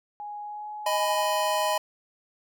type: tone with pitch glide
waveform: sine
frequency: 830.6 to 842.7 Hz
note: G#5 to G#5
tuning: 0 to +25 cents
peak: -34 dBFS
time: 0.2-1.23 s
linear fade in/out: 0 ms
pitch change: +25 cents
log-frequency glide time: 0.41-0.69 s
type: chord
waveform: square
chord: G# minor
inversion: second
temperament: just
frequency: 623 / 830.6 / 996.7 Hz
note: D#5 / G#5 / B5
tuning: +2 / 0 / +16 cents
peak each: -28 / -30 / -28 dBFS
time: 0.86-1.78 s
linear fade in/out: 5 ms
effects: none